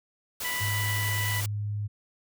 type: noise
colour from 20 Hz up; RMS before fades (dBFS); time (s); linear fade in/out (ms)
white; -34; 0.4-1.46; 5
type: harmonic tone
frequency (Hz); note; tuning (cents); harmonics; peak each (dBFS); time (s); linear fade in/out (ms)
987.8; B5; 0; 1 / 2 / 3; -39 / -31 / -39; 0.44-1.41; 10
type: tone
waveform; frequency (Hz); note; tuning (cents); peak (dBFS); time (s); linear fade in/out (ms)
sine; 103.83; G#2; 0; -28; 0.6-1.88; 20
effects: none